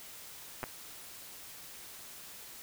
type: clicks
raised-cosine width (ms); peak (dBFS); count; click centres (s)
0.5; -21; 2; 0.631 / 0.639
effects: white hiss -49 dBFS RMS until 2.62 s